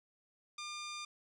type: tone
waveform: 10% pulse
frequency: 1200 Hz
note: D6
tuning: 37 cents sharp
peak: -33 dBFS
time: 0.58-1.05 s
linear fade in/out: 5 ms
effects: low-pass 8000 Hz 12 dB/octave